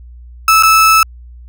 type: tone with dropouts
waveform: 35% pulse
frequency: 1308 Hz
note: E6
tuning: 14 cents flat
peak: -4 dBFS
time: 0.48-1.03 s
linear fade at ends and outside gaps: 2 ms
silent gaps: 0.626-0.633 s
effects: added 60 Hz sine -32 dBFS peak until 1.48 s